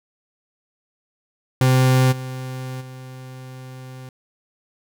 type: tone with level steps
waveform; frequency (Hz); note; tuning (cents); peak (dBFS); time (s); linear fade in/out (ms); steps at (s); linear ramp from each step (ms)
40% pulse; 129.3; C3; -20; -12 / -27 / -34; 1.61-4.09; 2; 2.11 / 2.8; 20
effects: none